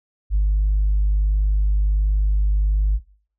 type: tone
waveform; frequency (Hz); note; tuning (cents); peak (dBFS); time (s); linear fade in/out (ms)
sine; 50.7; G#1; -41; -13; 0.3-3; 50
effects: noise-tail reverb RT60 0.5 s tail -22 dB re dry + tanh soft clip ceiling -12 dBFS